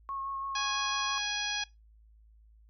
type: tone with vibrato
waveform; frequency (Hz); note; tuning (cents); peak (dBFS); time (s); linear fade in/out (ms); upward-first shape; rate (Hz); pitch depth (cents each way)
sine; 1091; C#6; -28; -34; 0.09-1.18; 0; sine; 6; 14
type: harmonic tone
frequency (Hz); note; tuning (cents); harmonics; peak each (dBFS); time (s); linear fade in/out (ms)
829; G#5; -3; 1 / 2 / 3 / 4 / 5 / 6 / 7; -41 / -37 / -38 / -36 / -40 / -40 / -39; 0.55-1.64; 5
effects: noise-tail reverb RT60 0.2 s tail -21 dB re dry + added 54 Hz sine -56 dBFS peak until 2.69 s